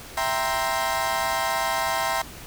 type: chord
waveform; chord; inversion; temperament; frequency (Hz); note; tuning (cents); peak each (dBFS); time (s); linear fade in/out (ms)
30% pulse; C dominant seventh; first; equal; 659.3 / 784 / 932.3 / 1046.5; E5 / G5 / Bb5 / C6; 0 / 0 / 0 / 0; -26; 0.17-2.22; 5
effects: pink hiss -41 dBFS RMS until 2.46 s